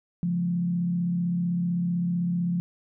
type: tone with frequency modulation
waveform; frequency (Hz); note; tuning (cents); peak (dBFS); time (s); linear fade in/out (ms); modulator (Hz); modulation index
sine; 174.61; F3; 0; -23; 0.23-2.6; 0; 35.7; 0.44
effects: none